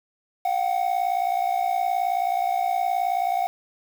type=ring-modulated tone; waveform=triangle; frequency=740 Hz; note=F#5; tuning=in tune; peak=-16 dBFS; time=0.45-3.47 s; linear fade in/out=0 ms; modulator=29.5 Hz; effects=7-bit